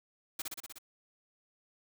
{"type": "noise with echo", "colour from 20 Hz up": "white", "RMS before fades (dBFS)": -37, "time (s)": [0.39, 0.42], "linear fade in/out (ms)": 5, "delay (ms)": 61, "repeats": 6, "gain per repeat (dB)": -2, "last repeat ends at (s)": 0.786, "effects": []}